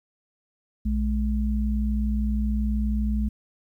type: tone pair together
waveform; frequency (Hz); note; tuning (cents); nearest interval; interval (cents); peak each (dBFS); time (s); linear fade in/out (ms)
sine; 59.55 / 212.2; A#1 / G#3; +38 / +38; octave + minor seventh; 2200; -23 / -26; 0.85-3.29; 10
effects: 10-bit